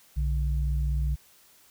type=tone pair together; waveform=sine; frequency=61.3 / 145.8 Hz; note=B1 / D3; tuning=-12 / -12 cents; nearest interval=octave + minor third; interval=1500 cents; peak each=-24 / -32 dBFS; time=0.16-1.16 s; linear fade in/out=20 ms; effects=white hiss -58 dBFS RMS until 1.7 s